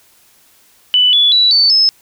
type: tone with pitch steps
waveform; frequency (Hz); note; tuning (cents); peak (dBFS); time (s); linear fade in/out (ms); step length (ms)
sine; 2985 / 3429 / 3939 / 4524 / 5197; F#7 / A7 / B7 / C#8 / E8; +15 / -45 / -5 / +34 / -25; -7; 0.94-1.89; 0; 190
effects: white hiss -50 dBFS RMS until 2.01 s